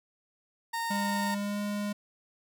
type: tone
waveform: 30% pulse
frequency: 922 Hz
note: A#5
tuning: 19 cents flat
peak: -28 dBFS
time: 0.73-1.35 s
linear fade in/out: 10 ms
type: tone with pitch glide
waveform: square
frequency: 201.7 to 205.7 Hz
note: G3 to G#3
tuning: +50 to -16 cents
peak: -31 dBFS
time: 0.9-1.93 s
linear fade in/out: 10 ms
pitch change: +34 cents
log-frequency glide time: 1.31-1.6 s
effects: none